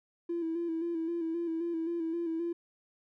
triangle tone with vibrato, 333.4 Hz, E4, 20 cents sharp, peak -27 dBFS, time 0.29-2.53 s, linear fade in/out 10 ms, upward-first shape square, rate 3.8 Hz, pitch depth 40 cents each way, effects tanh soft clip ceiling -28 dBFS

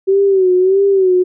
sine tone with vibrato, 380.3 Hz, F#4, 48 cents sharp, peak -8 dBFS, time 0.07-1.24 s, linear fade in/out 20 ms, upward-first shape sine, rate 1.6 Hz, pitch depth 79 cents each way, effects none

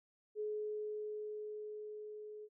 sine tone with level ramp, 424.1 Hz, G#4, 36 cents sharp, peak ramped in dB -36 to -47 dBFS, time 0.35-2.49 s, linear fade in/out 50 ms, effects none

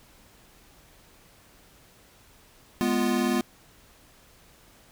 square chord, F diminished, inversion first, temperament equal, 207.7 / 246.9 / 349.2 Hz, Ab3 / Cb4 / F4, 0 / 0 / 0 cents, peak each -29 / -26 / -29 dBFS, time 2.81-3.41 s, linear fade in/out 0 ms, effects pink hiss -56 dBFS RMS until 4.91 s

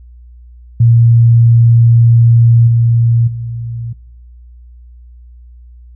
sine tone with level steps, 116.8 Hz, A#2, 4 cents sharp, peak -4 / -7 / -19 dBFS, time 0.8-3.93 s, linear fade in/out 5 ms, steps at 2.67 / 3.27 s, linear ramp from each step 10 ms, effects noise-tail reverb RT60 0.8 s tail -21 dB re dry + added 60 Hz sine -34 dBFS peak until 5.95 s

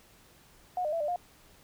sine tone with pitch steps, 725 / 606 / 666 / 594 / 709 Hz, F#5 / D#5 / E5 / D5 / F5, -35 / -46 / +18 / +20 / +26 cents, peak -28 dBFS, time 0.77-1.16 s, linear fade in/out 2 ms, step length 78 ms, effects pink hiss -59 dBFS RMS until 1.63 s

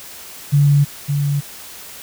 sine tone pair in turn, 143.4 / 143.4 Hz, D3 / D3, -41 / -41 cents, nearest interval unison, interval 0 cents, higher neither, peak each -9 / -15 dBFS, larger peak first, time 0.52-0.85 / 1.08-1.41 s, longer neither, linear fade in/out 20 ms, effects white hiss -36 dBFS RMS until 2.02 s

